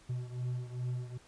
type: beating tone pair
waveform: triangle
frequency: 123.47 / 125.97 Hz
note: B2 / B2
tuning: 0 / +35 cents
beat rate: 2.5 Hz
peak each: -34 / -38 dBFS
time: 0.09-1.18 s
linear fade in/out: 10 ms
effects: pink hiss -61 dBFS RMS until 1.27 s + resampled to 22050 Hz